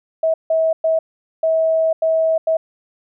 sine tone bursts at uneven times, 645 Hz, E5, 38 cents flat, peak -13 dBFS, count 6, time 0.23-0.34 / 0.5-0.73 / 0.84-0.99 / 1.43-1.93 / 2.02-2.38 / 2.47-2.57 s, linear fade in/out 5 ms, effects none

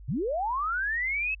sine linear sweep, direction up, 98 to 2637 Hz, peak -26 dBFS, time 0.08-1.35 s, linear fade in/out 10 ms, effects added 50 Hz sine -43 dBFS peak until 1.4 s

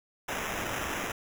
white noise with sample-and-hold, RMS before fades -34 dBFS, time 0.28-1.12 s, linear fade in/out 5 ms, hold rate 4410 Hz, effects none

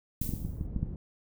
violet noise with exponential decay, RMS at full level -35 dBFS, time 0.21-0.67 s, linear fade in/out 5 ms, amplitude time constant 99 ms
clicks, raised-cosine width 5 ms, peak -19 dBFS, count 7, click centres 0.216 / 0.292 / 0.337 / 0.45 / 0.611 / 0.763 / 0.83 s
pink low-pass noise, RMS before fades -38 dBFS, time 0.23-0.96 s, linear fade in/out 2 ms, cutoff 200 Hz, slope 12 dB/octave
effects none

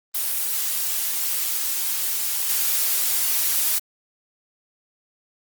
blue noise with level steps, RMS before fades -24 / -21 dBFS, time 0.14-3.79 s, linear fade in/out 10 ms, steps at 2.49 s, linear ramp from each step 5 ms, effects Opus 24 kbps

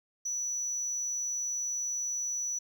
sine tone, 5920 Hz, F#8, in tune, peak -28 dBFS, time 0.25-2.59 s, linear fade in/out 10 ms, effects tanh soft clip ceiling -30 dBFS + 11-bit

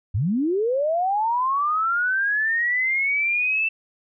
sine linear sweep, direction up, 82.41 to 2666 Hz, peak -19 dBFS, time 0.14-3.69 s, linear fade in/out 10 ms, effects none

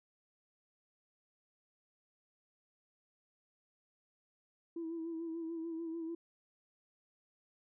sine tone with vibrato, 329.6 Hz, E4, in tune, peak -37 dBFS, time 4.76-6.15 s, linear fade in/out 5 ms, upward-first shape sine, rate 6.8 Hz, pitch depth 40 cents each way, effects tanh soft clip ceiling -34 dBFS

